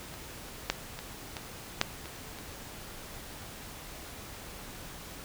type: clicks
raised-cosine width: 0.2 ms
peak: -27 / -30 / -8 / -22 / -19 / -6 / -24 / -26 dBFS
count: 8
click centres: 0.14 / 0.307 / 0.7 / 0.99 / 1.368 / 1.814 / 2.057 / 2.387 s
effects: pink hiss -45 dBFS RMS until 5.24 s